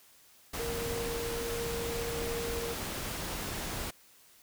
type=tone in noise; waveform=sine; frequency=466.5 Hz; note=A#4; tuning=1 cent sharp; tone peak=-35 dBFS; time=0.59-2.74 s; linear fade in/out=10 ms; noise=pink; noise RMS=-37 dBFS; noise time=0.53-3.91 s; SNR=-1 dB; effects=white hiss -60 dBFS RMS until 4.42 s